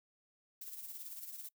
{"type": "noise with tremolo", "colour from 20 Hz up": "violet", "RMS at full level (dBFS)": -45, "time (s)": [0.61, 1.49], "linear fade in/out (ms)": 5, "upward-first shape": "sine", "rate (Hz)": 18, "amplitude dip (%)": 55, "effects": ["noise-tail reverb RT60 0.1 s tail -23 dB re dry"]}